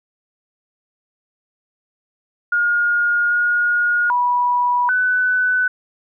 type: tone with pitch steps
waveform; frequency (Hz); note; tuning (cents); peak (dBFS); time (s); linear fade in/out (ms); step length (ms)
sine; 1426 / 1436 / 977 / 1499; F6 / F6 / B5 / F#6; +36 / +48 / -19 / +22; -14; 2.52-5.68; 5; 790
effects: none